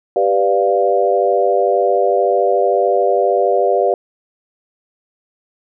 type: chord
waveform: sine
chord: G dominant seventh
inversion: none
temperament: equal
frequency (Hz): 392 / 493.9 / 587.3 / 698.5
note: G4 / B4 / D5 / F5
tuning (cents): 0 / 0 / 0 / 0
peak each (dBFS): -17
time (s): 0.16-3.94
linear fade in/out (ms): 2
effects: none